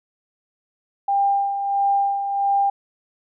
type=tone with tremolo; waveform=sine; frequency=797 Hz; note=G5; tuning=28 cents sharp; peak=-15 dBFS; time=1.08-2.7 s; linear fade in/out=5 ms; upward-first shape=sine; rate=1.5 Hz; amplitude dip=55%; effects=none